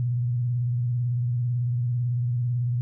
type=tone with vibrato; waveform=sine; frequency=121.5 Hz; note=B2; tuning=28 cents flat; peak=-22 dBFS; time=0-2.81 s; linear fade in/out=0 ms; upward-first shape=square; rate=18 Hz; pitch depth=47 cents each way; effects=none